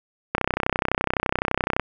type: click train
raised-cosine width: 0.5 ms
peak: -5 dBFS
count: 47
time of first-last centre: 0.35-1.797 s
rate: 31.8 Hz
effects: none